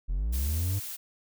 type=linear sweep; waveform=triangle; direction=up; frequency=39 to 101.5 Hz; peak=-24 dBFS; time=0.08-0.8 s; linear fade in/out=20 ms
type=noise; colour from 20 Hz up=blue; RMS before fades=-38 dBFS; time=0.32-0.97 s; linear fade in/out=20 ms
effects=none